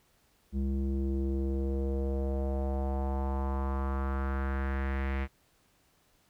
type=tone with low-pass filter sweep; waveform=square; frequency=67.5 Hz; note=C#2; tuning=45 cents flat; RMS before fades=-31 dBFS; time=0.52-5.28 s; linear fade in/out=50 ms; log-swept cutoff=250 to 2200 Hz; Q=2.9; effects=pink hiss -68 dBFS RMS until 6.29 s